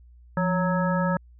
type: harmonic tone with a mistuned harmonic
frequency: 185 Hz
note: F#3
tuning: in tune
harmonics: 1 / 3 / 5 / 7 / 9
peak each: -23 / -28 / -30 / -31 / -33 dBFS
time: 0.37-1.17 s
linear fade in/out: 2 ms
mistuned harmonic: 1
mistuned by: -110 cents
effects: added 60 Hz sine -48 dBFS peak until 1.39 s